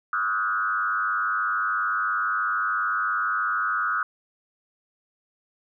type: tone with frequency modulation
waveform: sine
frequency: 1355 Hz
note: E6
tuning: 47 cents sharp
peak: -22 dBFS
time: 0.13-4.03 s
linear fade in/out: 2 ms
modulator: 103 Hz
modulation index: 1.6
effects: none